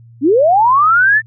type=linear sweep; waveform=sine; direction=up; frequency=246.9 to 1809 Hz; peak=-7 dBFS; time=0.21-1.22 s; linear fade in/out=50 ms; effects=added 116 Hz sine -38 dBFS peak until 1.26 s